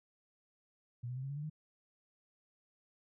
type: tone with pitch steps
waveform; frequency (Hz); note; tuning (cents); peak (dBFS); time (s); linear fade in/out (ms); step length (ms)
sine; 120.5 / 125.54 / 130.8 / 136.28 / 141.98 / 147.93 / 154.12; B2 / B2 / C3 / C#3 / C#3 / D3 / D#3; -42 / +29 / 0 / -29 / +42 / +13 / -16; -38; 1.03-1.499; 10; 67
effects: none